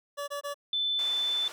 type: tone bursts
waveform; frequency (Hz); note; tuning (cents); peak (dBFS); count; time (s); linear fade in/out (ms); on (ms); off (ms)
25% pulse; 573; D5; -43; -29; 3; 0.17-0.544; 20; 110; 22
type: tone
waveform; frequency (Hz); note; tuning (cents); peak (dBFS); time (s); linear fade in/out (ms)
sine; 3520; A7; 0; -26; 0.73-1.48; 2
type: band-pass noise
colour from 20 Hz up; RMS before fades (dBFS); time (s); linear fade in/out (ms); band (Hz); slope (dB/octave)
pink; -45; 0.99-1.52; 0; 610 to 8500; 12
effects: none